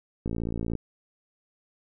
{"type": "click train", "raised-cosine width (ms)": 3, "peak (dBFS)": -18, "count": 29, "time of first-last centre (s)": [0.26, 0.753], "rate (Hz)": 56.8, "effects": []}